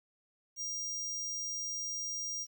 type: tone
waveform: square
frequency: 5700 Hz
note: F8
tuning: 34 cents sharp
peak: -36 dBFS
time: 0.56-2.47 s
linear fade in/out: 50 ms
effects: 11-bit